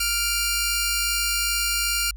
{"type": "tone pair together", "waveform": "10% pulse", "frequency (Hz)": [1396.9, 2349], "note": ["F6", "D7"], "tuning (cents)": [0, 0], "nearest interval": "major sixth", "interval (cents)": 900, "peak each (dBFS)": -16, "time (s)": [0, 2.11], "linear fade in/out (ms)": 5, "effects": ["added 51 Hz sine -34 dBFS peak until 2.16 s"]}